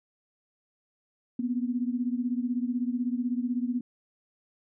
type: beating tone pair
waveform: sine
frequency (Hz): 240.7 / 256.7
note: B3 / C4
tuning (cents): -44 / -33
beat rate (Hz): 16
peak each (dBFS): -28 / -31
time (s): 1.39-3.81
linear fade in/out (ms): 5
effects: none